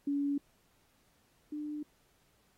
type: tone pair in turn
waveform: sine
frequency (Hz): 283.8 / 298.9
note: C#4 / D4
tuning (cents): +41 / +31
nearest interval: minor second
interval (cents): 90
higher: second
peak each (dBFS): -29 / -36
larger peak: first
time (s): 0.07-0.38 / 1.52-1.83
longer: neither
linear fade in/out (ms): 5
effects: pink hiss -71 dBFS RMS until 2.57 s + AAC 48 kbps